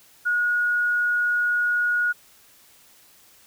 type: tone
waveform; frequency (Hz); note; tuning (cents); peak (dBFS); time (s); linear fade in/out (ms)
sine; 1448; F#6; -38; -19; 0.25-2.13; 20
effects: white hiss -54 dBFS RMS until 3.46 s